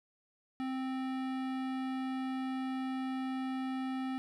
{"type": "tone with hard clipping", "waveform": "sine", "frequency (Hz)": 261.6, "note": "C4", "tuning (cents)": 0, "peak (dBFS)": -36, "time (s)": [0.6, 4.18], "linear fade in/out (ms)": 0, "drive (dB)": 18, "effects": []}